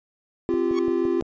triangle chord, C suspended fourth, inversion none, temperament equal with one note detuned, 261.6 / 345 / 392 Hz, C4 / F4 / G4, 0 / -21 / 0 cents, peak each -26 / -20 / -24 dBFS, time 0.49-1.21 s, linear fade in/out 0 ms
click train, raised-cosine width 2 ms, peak -22 dBFS, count 5, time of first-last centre 0.54-1.224 s, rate 5.85 Hz
sawtooth tone with exponential growth, 1108.7 Hz, C#6, in tune, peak -24 dBFS, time 0.69-0.79 s, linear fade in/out 2 ms, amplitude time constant 20 ms
effects resampled to 16000 Hz

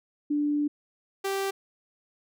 sine / sawtooth tone pair in turn, 293.7 / 390.8 Hz, D4 / G4, 0 / -5 cents, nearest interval perfect fourth, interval 495 cents, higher second, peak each -23 dBFS, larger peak neither, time 0.3-0.68 / 1.24-1.51 s, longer first, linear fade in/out 10 ms, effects none

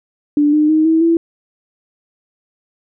sine tone with pitch steps, 293.7 / 303 / 312.6 / 322.5 / 332.7 Hz, D4 / D#4 / D#4 / E4 / E4, 0 / -46 / +8 / -38 / +16 cents, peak -9 dBFS, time 0.37-1.17 s, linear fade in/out 2 ms, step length 160 ms, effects none

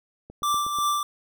click train, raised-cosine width 2 ms, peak -28 dBFS, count 5, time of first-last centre 0.3-0.787 s, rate 8.22 Hz
square tone with tremolo, 1174.7 Hz, D6, in tune, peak -21 dBFS, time 0.43-1.03 s, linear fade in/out 2 ms, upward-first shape triangle, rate 2.8 Hz, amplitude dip 55%
effects none

